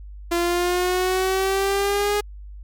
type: exponential sweep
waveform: sawtooth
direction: up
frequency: 342.1 to 415.3 Hz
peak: -15 dBFS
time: 0.31-2.21 s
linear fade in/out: 10 ms
effects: added 50 Hz sine -35 dBFS peak until 2.63 s + MP3 96 kbps